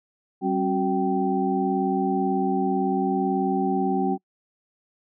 sine tone cluster, 192.1 / 270.2 / 370.9 / 778 Hz, G3 / C#4 / F#4 / G5, -35 / -44 / +4 / -13 cents, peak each -26 dBFS, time 0.41-4.18 s, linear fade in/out 50 ms, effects noise-tail reverb RT60 0.1 s tail -26 dB re dry

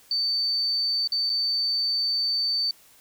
sine tone with dropouts, 4560 Hz, C#8, 48 cents sharp, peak -22 dBFS, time 0.11-2.71 s, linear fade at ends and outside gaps 2 ms, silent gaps 1.075-1.12 / 1.296-1.299 s, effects white hiss -55 dBFS RMS until 3 s

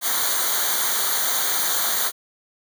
white noise with comb filter, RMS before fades -22 dBFS, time 0.01-2.12 s, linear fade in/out 50 ms, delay 0.38 ms, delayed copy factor -0.9, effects none

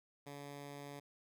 10% pulse tone, 142.7 Hz, D3, 49 cents flat, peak -39 dBFS, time 0.26-1 s, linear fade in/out 10 ms, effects none

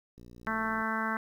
click train, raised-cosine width 3 ms, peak -39 dBFS, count 39, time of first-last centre 0.18-0.817 s, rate 59.7 Hz
harmonic tone, 221.3 Hz, A3, 10 cents sharp, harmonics 1 / 2 / 3 / 4 / 5 / 6 / 7 / 8 / 9, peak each -35 / -44 / -42 / -38 / -36 / -37 / -35 / -41 / -43 dBFS, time 0.47-1.17 s, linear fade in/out 0 ms
effects 10-bit

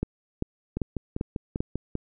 two click trains, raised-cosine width 3 ms, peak -16 / -13 dBFS, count 7 / 5, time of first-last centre 0.77-1.953 / 0.03-1.605 s, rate 5.07 / 2.54 Hz, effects none

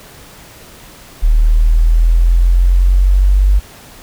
sine exponential sweep, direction up, 37.9 to 49.13 Hz, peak -6 dBFS, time 1.22-3.6 s, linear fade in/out 20 ms, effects pink hiss -38 dBFS RMS until 4.02 s

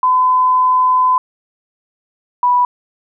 sine tone pair in turn, 1014 / 984 Hz, B5 / B5, +45 / -7 cents, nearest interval minor second, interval 52 cents, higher first, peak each -9 dBFS, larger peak neither, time 0.03-1.18 / 2.43-2.65 s, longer first, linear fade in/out 2 ms, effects none

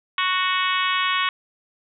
harmonic tone, 370 Hz, F#4, in tune, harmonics 3 / 4 / 5 / 6 / 7 / 8 / 9 / 10, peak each -23 / -29 / -28 / -28 / -29 / -29 / -29 / -34 dBFS, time 0.18-1.29 s, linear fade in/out 2 ms, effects none

